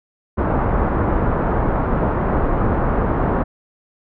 pink low-pass noise, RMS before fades -18 dBFS, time 0.37-3.44 s, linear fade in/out 20 ms, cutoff 1300 Hz, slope 24 dB/octave, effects none

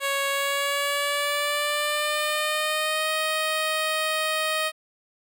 10% pulse tone with pitch glide, 554.4 to 625.9 Hz, C#5 to D#5, 0 to +10 cents, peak -15 dBFS, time 0-4.72 s, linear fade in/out 50 ms, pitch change +210 cents, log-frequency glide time 0.29-3.1 s, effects none

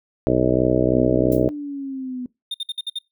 harmonic tone, 63 Hz, B1, 35 cents sharp, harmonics 1 / 2 / 3 / 4 / 5 / 6 / 7 / 8 / 9 / 10, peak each -30 / -25 / -29 / -25 / -21 / -23 / -23 / -28 / -24 / -25 dBFS, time 0.27-1.49 s, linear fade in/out 0 ms
sine exponential two-way sweep, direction up then down, 246.9 to 298.9 to 246.9 Hz, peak -26 dBFS, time 0.94-2.26 s, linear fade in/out 2 ms, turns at 1.49 s
violet noise with exponential decay, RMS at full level -32 dBFS, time 1.32-1.46 s, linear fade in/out 0 ms, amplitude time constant 30 ms
triangle tone bursts, 3645 Hz, A#7, 40 cents flat, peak -22 dBFS, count 6, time 2.51-2.988 s, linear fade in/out 5 ms, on 33 ms, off 56 ms
effects noise-tail reverb RT60 0.2 s tail -21 dB re dry

